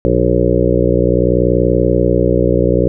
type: harmonic tone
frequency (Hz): 60.6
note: B1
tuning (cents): -32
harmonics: 1 / 2 / 3 / 5 / 6 / 7 / 8 / 9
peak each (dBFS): -18 / -18 / -18 / -18 / -18 / -18 / -18 / -18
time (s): 0.05-2.88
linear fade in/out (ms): 0
effects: none